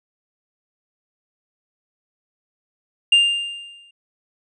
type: tone with exponential decay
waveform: triangle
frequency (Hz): 2800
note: F7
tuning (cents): +4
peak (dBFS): -7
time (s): 3.12-3.91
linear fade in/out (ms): 5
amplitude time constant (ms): 170
effects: resampled to 24000 Hz